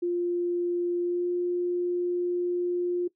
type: tone with pitch glide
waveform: sine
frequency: 350 to 353.5 Hz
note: F4 to F4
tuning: +4 to +21 cents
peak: -24 dBFS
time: 0.02-3.08 s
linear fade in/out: 10 ms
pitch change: +17 cents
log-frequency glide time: 1.02-1.28 s
effects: noise-tail reverb RT60 0.1 s tail -19 dB re dry